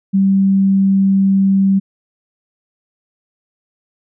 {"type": "tone", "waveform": "sine", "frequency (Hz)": 194.3, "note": "G3", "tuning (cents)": -15, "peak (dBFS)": -9, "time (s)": [0.13, 1.8], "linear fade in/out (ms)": 20, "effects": []}